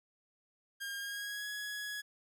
sawtooth tone with pitch glide, 1614 to 1677.7 Hz, G#6 to G#6, -50 to +17 cents, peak -35 dBFS, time 0.8-2.02 s, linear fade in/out 20 ms, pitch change +67 cents, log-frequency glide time 0.98-1.48 s, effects none

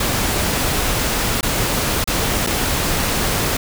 pink noise with dropouts, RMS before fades -19 dBFS, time 0-3.57 s, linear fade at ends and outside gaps 5 ms, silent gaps 1.41-1.429 / 2.042-2.074 / 2.466-2.47 s, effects none

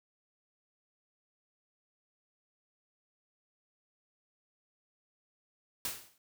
white noise with exponential decay, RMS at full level -33 dBFS, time 5.85-6.18 s, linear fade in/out 2 ms, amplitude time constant 70 ms, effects none

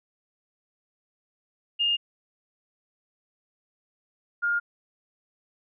sine tone pair in turn, 2828 / 1414 Hz, F7 / F6, +21 / +21 cents, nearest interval octave, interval 1200 cents, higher first, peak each -21 / -22 dBFS, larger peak first, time 1.79-1.97 / 4.42-4.6 s, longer neither, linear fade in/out 20 ms, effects none

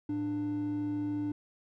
triangle tone pair together, 110 / 296.2 Hz, A2 / D4, 0 / +15 cents, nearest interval octave + perfect fourth, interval 1715 cents, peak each -37 / -28 dBFS, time 0.09-1.32 s, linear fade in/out 5 ms, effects tanh soft clip ceiling -25 dBFS

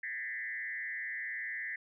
sine tone with frequency modulation, 1900 Hz, A#6, 33 cents sharp, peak -36 dBFS, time 0.03-1.76 s, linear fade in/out 5 ms, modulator 119 Hz, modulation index 1.6, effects none

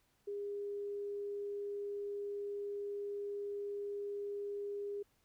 sine tone, 406.2 Hz, G#4, 38 cents flat, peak -38 dBFS, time 0.27-5.03 s, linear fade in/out 10 ms, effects pink hiss -75 dBFS RMS until 5.24 s

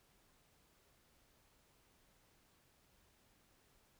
silence, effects pink hiss -72 dBFS RMS until 3.99 s

